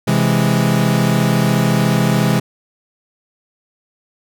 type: chord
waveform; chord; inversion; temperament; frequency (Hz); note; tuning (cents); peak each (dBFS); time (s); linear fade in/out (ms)
40% pulse; C augmented; none; equal; 130.81 / 164.81 / 207.7; C3 / E3 / G#3; 0 / 0 / 0; -16; 0.07-2.4; 10
effects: none